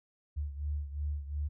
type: beating tone pair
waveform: sine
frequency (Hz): 72.6 / 75.4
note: D2 / D2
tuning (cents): -19 / +46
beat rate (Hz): 2.8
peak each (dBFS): -34 / -39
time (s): 0.36-1.49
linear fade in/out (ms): 20
effects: none